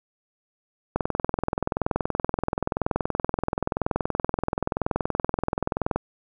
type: click train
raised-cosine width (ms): 1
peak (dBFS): -9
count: 106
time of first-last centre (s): 0.96-5.96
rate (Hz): 21
effects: none

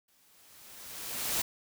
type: noise with exponential growth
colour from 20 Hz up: white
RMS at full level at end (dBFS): -29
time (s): 0.08-1.42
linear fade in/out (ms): 5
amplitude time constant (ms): 290
effects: none

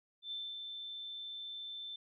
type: tone with ADSR envelope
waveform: sine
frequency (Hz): 3543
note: A7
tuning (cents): +11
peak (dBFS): -38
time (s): 0.22-1.96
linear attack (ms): 94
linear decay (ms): 240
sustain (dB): -4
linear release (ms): 4
effects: none

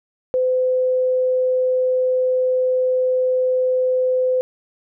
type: tone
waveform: sine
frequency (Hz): 510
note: C5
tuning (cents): -44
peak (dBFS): -15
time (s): 0.34-4.41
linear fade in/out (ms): 0
effects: none

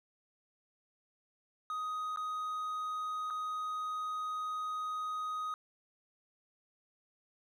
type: tone with dropouts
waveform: triangle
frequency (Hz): 1251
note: D#6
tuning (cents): +9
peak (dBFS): -33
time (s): 1.7-5.54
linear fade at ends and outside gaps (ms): 1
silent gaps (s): 2.161-2.172 / 3.302-3.306
effects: none

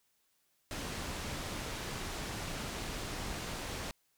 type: low-pass noise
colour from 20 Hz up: pink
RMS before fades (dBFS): -40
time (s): 0.71-3.91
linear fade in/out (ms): 0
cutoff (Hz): 8500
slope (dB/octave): 12
effects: white hiss -75 dBFS RMS until 4.17 s

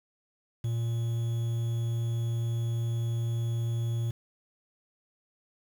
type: tone with quantisation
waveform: triangle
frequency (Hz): 116.4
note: A#2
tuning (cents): -2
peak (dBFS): -25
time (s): 0.64-4.11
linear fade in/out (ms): 5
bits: 8
effects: none

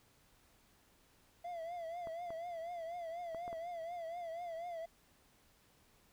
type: tone with vibrato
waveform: triangle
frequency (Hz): 679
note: F5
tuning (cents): -49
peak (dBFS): -39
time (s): 1.44-4.86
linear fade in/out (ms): 10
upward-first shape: triangle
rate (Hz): 4.1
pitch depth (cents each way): 97
type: clicks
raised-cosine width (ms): 1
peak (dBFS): -35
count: 5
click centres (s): 2.072 / 2.305 / 3.347 / 3.479 / 3.529
effects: pink hiss -69 dBFS RMS until 6.12 s

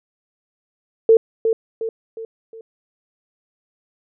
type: tone with echo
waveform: sine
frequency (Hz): 450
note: A4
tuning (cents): +39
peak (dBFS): -7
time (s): 1.09-1.17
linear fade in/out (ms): 2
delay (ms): 360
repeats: 4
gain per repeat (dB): -7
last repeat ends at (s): 2.61
effects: none

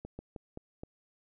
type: slowing click train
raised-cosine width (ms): 2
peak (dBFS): -28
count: 5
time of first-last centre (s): 0.05-0.835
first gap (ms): 140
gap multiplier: 1.23
effects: none

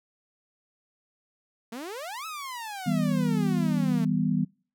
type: exponential two-way sweep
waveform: sawtooth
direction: up then down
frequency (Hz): 218.1 to 1317 to 218.2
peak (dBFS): -31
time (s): 1.72-4.05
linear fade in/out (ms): 5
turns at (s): 2.26
type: chord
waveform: sine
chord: E minor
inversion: none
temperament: equal with one note detuned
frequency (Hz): 161.05 / 196 / 246.9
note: E3 / G3 / B3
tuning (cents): -40 / 0 / 0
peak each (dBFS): -27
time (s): 2.86-4.45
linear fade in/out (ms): 10
effects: noise-tail reverb RT60 0.4 s tail -26 dB re dry

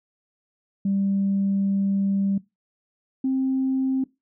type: tone pair in turn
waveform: sine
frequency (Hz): 196.8 / 264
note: G3 / C4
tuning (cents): +7 / +16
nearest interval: perfect fourth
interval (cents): 509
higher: second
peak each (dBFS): -19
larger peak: neither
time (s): 0.85-2.38 / 3.24-4.04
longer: first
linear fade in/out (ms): 5
effects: noise-tail reverb RT60 0.2 s tail -20 dB re dry + tanh soft clip ceiling -15 dBFS

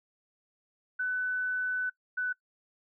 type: tone pair in turn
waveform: sine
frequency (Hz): 1500 / 1494.8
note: F#6 / F#6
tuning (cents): +23 / +17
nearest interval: unison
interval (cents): 6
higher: first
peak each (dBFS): -28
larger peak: neither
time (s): 0.99-1.9 / 2.17-2.33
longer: first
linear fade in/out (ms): 10
effects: noise-tail reverb RT60 0.1 s tail -23 dB re dry

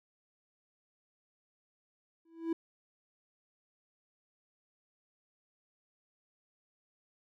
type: tone with exponential growth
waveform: triangle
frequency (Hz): 329.6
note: E4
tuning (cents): 0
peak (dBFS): -25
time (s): 2.25-2.53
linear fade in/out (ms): 5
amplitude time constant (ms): 59
effects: none

